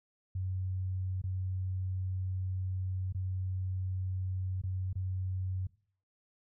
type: tone with dropouts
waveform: sine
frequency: 93.3 Hz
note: F#2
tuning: 15 cents sharp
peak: -32 dBFS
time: 0.35-5.67 s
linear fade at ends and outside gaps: 5 ms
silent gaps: 1.217-1.238 / 3.125-3.147 / 4.616-4.636 / 4.93-4.955 s
effects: noise-tail reverb RT60 0.5 s tail -20 dB re dry